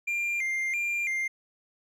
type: tone with vibrato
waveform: triangle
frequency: 2242 Hz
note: C#7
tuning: 19 cents sharp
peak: -25 dBFS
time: 0.07-1.28 s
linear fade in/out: 10 ms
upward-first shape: square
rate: 1.5 Hz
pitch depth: 110 cents each way
effects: none